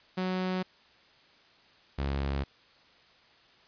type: tone pair in turn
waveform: sawtooth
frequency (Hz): 185 / 69.16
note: F#3 / C#2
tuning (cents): 0 / -3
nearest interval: octave + perfect fourth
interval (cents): 1703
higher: first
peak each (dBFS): -25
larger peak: neither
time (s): 0.17-0.63 / 1.98-2.44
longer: neither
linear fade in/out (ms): 10
effects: white hiss -60 dBFS RMS until 3.67 s + resampled to 11025 Hz